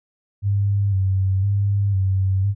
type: tone with vibrato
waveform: sine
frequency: 98 Hz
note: G2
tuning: in tune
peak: -16 dBFS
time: 0.42-2.55 s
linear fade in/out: 50 ms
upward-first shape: square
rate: 0.99 Hz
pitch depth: 43 cents each way
effects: none